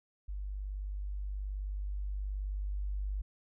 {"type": "tone with level ramp", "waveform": "sine", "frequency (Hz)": 49.41, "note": "G1", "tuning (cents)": 14, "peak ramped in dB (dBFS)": [-36, -32], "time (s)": [0.28, 3.22], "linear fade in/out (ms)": 10, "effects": []}